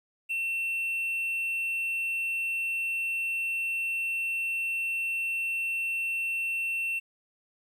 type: tone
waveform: triangle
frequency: 2700 Hz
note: E7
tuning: 41 cents sharp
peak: -26 dBFS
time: 0.29-7 s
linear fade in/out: 20 ms
effects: 11-bit